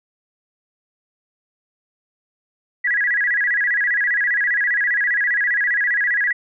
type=tone with vibrato; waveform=sine; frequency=1800 Hz; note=A6; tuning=39 cents sharp; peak=-16 dBFS; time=2.84-6.33 s; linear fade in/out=10 ms; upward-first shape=square; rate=15 Hz; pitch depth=140 cents each way; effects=none